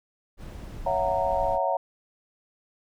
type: noise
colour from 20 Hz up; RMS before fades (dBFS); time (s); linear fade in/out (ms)
brown; -37; 0.37-1.59; 50
type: chord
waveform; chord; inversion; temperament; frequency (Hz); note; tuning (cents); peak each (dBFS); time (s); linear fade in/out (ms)
sine; F# dominant seventh; second; just; 555 / 666 / 740 / 925; C#5 / E5 / F#5 / A#5; +2 / +18 / 0 / -14; -28; 0.86-1.77; 5
effects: none